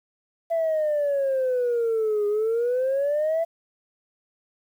sine exponential two-way sweep, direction down then up, 672 to 410 to 672 Hz, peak -19 dBFS, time 0.5-3.45 s, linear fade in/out 20 ms, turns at 2.27 s, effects tanh soft clip ceiling -18 dBFS + 9-bit

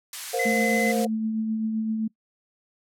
white high-pass noise, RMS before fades -34 dBFS, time 0.13-1.05 s, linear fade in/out 2 ms, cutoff 1300 Hz, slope 12 dB/octave
sine chord, Bb suspended second, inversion none, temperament equal with one note detuned, 466.2 / 523.3 / 712.7 Hz, Bb4 / C5 / F5, 0 / 0 / +35 cents, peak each -27 / -28 / -29 dBFS, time 0.33-1.07 s, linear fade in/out 10 ms
triangle tone, 2036 Hz, C7, 48 cents flat, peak -23 dBFS, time 0.39-0.92 s, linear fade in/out 5 ms
sine tone with tremolo, 220 Hz, A3, in tune, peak -22 dBFS, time 0.45-2.08 s, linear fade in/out 10 ms, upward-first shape triangle, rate 7.7 Hz, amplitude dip 35%
effects noise-tail reverb RT60 0.1 s tail -22 dB re dry + low-pass 12000 Hz 12 dB/octave

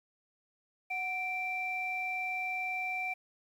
sine tone pair together, 739.9 / 2349 Hz, F#5 / D7, 0 / 0 cents, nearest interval octave + minor sixth, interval 2000 cents, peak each -37 / -33 dBFS, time 0.9-3.14 s, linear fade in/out 10 ms, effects tanh soft clip ceiling -25 dBFS + 10-bit

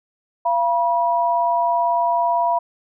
sine tone pair together, 686 / 968 Hz, F5 / B5, -31 / -35 cents, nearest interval tritone, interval 596 cents, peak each -19 / -18 dBFS, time 0.45-2.59 s, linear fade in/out 10 ms, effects none

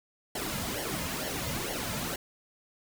pink noise with flanger, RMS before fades -34 dBFS, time 0.35-2.16 s, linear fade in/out 5 ms, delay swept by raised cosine 0.8 to 2.7 ms, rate 2.2 Hz, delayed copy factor -0.7, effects none

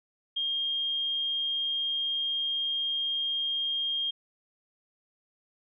sine tone, 3222 Hz, G7, 47 cents sharp, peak -27 dBFS, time 0.36-4.11 s, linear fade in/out 10 ms, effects none

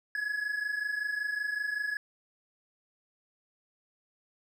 triangle tone pair together, 1669 / 1694.3 Hz, G#6 / G#6, +8 / +34 cents, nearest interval unison, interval 26 cents, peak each -34 / -30 dBFS, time 0.15-1.97 s, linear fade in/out 2 ms, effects none

